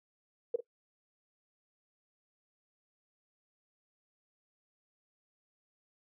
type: tone with echo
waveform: sine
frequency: 472.9 Hz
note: A#4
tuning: 25 cents sharp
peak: -25 dBFS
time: 0.54-0.56 s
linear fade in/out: 5 ms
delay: 46 ms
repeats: 1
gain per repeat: -11 dB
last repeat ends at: 0.606 s
effects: noise-tail reverb RT60 0.1 s tail -21 dB re dry